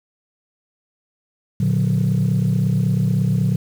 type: chord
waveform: sine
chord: Bb augmented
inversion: none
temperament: just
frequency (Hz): 116.54 / 145.68 / 182.1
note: Bb2 / D3 / F#3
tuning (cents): 0 / -14 / -27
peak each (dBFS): -18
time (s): 1.6-3.56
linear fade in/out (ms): 5
effects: tanh soft clip ceiling -11 dBFS + 7-bit